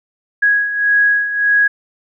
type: beating tone pair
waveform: sine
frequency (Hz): 1658 / 1659.7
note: G#6 / G#6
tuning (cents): -3 / -2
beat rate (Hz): 1.7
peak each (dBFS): -18 / -12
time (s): 0.42-1.68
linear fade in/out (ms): 10
effects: none